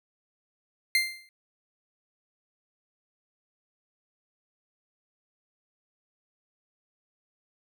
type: tone with exponential decay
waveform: 30% pulse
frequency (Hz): 2093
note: C7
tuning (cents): 0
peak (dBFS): -16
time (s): 0.95-1.29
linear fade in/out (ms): 1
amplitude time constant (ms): 73
effects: none